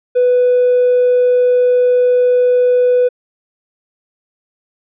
triangle tone, 495.7 Hz, B4, 6 cents sharp, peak -5 dBFS, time 0.15-3.09 s, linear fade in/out 20 ms, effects tanh soft clip ceiling -5 dBFS + resampled to 8000 Hz

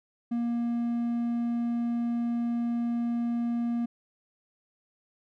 triangle tone, 236.1 Hz, A#3, 22 cents sharp, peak -24 dBFS, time 0.31-3.86 s, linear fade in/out 10 ms, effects none

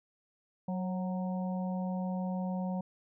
harmonic tone with a mistuned harmonic, 185.3 Hz, F#3, 3 cents sharp, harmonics 1 / 3 / 4 / 5, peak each -32 / -42 / -44 / -46 dBFS, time 0.68-2.81 s, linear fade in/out 5 ms, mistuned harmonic 3, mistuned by -35 cents, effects none

